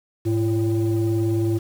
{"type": "tone pair together", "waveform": "sine", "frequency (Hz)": [106.5, 338.1], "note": ["G#2", "E4"], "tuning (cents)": [44, 44], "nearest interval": "octave + minor sixth", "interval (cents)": 2000, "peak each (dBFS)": -19, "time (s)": [0.25, 1.59], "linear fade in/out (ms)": 20, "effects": ["tanh soft clip ceiling -15 dBFS", "7-bit"]}